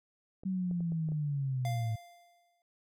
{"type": "clicks", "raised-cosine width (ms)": 2, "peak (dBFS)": -35, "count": 6, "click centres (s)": [0.435, 0.712, 0.806, 0.921, 1.088, 1.12]}
{"type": "linear sweep", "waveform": "sine", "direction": "down", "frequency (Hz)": [191.4, 108.1], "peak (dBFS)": -30, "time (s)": [0.45, 1.96], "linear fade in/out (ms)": 10}
{"type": "tone with exponential decay", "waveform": "square", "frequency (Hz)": 696, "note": "F5", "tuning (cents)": -6, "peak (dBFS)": -36, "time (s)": [1.65, 2.62], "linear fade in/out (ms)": 1, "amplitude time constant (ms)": 210}
{"effects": []}